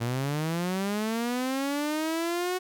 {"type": "linear sweep", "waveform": "sawtooth", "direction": "up", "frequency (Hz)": [114.1, 370], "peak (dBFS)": -23, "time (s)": [0, 2.59], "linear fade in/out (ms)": 20, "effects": []}